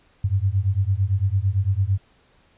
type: beating tone pair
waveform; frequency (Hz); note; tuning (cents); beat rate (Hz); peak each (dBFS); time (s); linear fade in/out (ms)
sine; 93 / 101.9; F#2 / G#2; +9 / -32; 8.9; -21; 0.24-1.98; 5
effects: pink hiss -59 dBFS RMS until 2.57 s + resampled to 8000 Hz